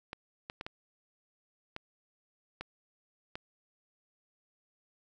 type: clicks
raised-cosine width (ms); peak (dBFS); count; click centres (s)
0.3; -23; 7; 0.131 / 0.499 / 0.611 / 0.665 / 1.764 / 2.61 / 3.355
effects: none